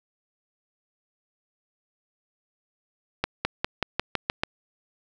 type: accelerating click train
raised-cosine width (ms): 0.3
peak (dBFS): -7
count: 8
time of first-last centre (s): 3.24-4.435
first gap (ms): 210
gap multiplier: 0.93
effects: none